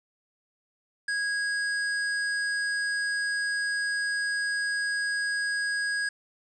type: tone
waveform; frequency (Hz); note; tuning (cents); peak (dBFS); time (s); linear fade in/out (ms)
square; 1650; G#6; -12; -27; 1.08-6.09; 5
effects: resampled to 22050 Hz + 9-bit